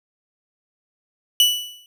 40% pulse tone with exponential decay, 2960 Hz, F#7, in tune, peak -9 dBFS, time 1.4-1.86 s, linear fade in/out 1 ms, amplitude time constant 98 ms, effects none

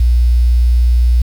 sine tone with quantisation, 59.9 Hz, A#1, 48 cents sharp, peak -7 dBFS, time 0-1.22 s, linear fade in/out 5 ms, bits 6, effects none

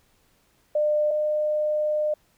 sine tone pair in turn, 601 / 605.5 Hz, D5 / D#5, +40 / -47 cents, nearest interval unison, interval 13 cents, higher second, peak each -19 / -21 dBFS, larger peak first, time 0.75-1.11 / 1.11-2.14 s, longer second, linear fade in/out 5 ms, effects pink hiss -64 dBFS RMS until 2.37 s

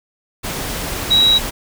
sine tone in noise, 3861 Hz, B7, 40 cents flat, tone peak -9 dBFS, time 1.1-1.39 s, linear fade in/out 20 ms, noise pink, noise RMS -24 dBFS, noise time 0.43-1.51 s, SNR +12 dB, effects none

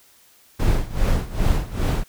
brown noise with tremolo, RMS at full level -17 dBFS, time 0.59-2.04 s, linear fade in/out 10 ms, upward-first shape sine, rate 2.5 Hz, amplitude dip 85%, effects white hiss -54 dBFS RMS until 2.08 s

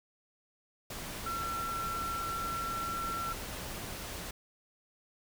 sine tone in noise, 1352 Hz, E6, 43 cents sharp, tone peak -34 dBFS, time 1.26-3.33 s, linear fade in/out 5 ms, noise pink, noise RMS -41 dBFS, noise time 0.9-4.31 s, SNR +4 dB, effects none

